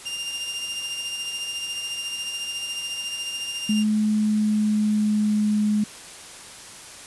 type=tone with tremolo; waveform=sawtooth; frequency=2800 Hz; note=F7; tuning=4 cents sharp; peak=-23 dBFS; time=0.05-3.84 s; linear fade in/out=20 ms; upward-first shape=sine; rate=14 Hz; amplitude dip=40%
type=tone with pitch glide; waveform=sine; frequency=213.6 to 210.5 Hz; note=G#3 to G#3; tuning=+49 to +24 cents; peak=-18 dBFS; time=3.69-5.84 s; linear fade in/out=5 ms; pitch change=-25 cents; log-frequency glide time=3.99-5.66 s
effects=white hiss -41 dBFS RMS until 7.06 s + resampled to 24000 Hz